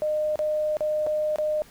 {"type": "tone with dropouts", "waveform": "sine", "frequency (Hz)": 610, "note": "D#5", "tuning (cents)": -34, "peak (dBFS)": -22, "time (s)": [0.02, 1.62], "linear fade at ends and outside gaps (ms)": 0, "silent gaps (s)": [[0.357, 0.391], [0.769, 0.807], [1.065, 1.07], [1.359, 1.385]], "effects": ["pink hiss -52 dBFS RMS until 1.7 s"]}